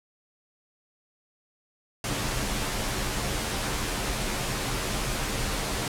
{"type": "noise with comb filter", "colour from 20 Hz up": "pink", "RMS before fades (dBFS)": -29, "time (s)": [2.04, 5.88], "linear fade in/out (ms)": 2, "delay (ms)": 12, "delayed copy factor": -0.6, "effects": ["low-pass 11000 Hz 12 dB/octave"]}